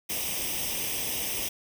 white noise with comb filter, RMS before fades -31 dBFS, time 0.09-1.49 s, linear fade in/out 10 ms, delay 0.35 ms, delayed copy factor +0.75, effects none

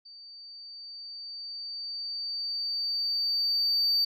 sine tone with level ramp, 4609 Hz, D8, 33 cents flat, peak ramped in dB -46 to -19 dBFS, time 0.05-4.05 s, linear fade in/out 10 ms, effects tanh soft clip ceiling -21 dBFS

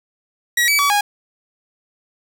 sawtooth tone with pitch steps, 1915 / 2291 / 1140 / 822 Hz, A#6 / D7 / C#6 / G#5, +46 / -44 / +48 / -18 cents, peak -10 dBFS, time 0.57-1.01 s, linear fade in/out 5 ms, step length 110 ms, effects none

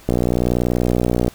click train, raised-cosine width 2 ms, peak -4 dBFS, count 73, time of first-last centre 0.09-1.28 s, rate 60.5 Hz, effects pink hiss -45 dBFS RMS until 1.34 s

